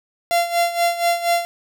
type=tone with tremolo; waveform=45% pulse; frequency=688 Hz; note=F5; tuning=26 cents flat; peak=-14 dBFS; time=0.31-1.45 s; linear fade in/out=0 ms; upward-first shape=sine; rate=4.2 Hz; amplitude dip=75%; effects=none